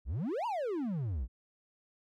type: exponential two-way sweep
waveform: triangle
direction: up then down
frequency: 51.91 to 999 to 51.91 Hz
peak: -30 dBFS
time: 0.05-1.28 s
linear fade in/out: 50 ms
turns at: 0.46 s
effects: none